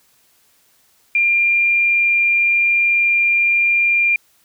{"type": "tone", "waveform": "sine", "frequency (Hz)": 2393, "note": "D7", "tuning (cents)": 32, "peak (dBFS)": -12, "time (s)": [1.15, 4.16], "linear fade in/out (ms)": 2, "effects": ["white hiss -57 dBFS RMS until 4.44 s"]}